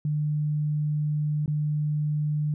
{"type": "tone with dropouts", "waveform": "sine", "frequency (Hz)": 150, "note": "D3", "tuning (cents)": 37, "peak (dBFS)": -23, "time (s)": [0.05, 2.54], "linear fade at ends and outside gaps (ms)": 2, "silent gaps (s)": [1.46, 1.478], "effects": []}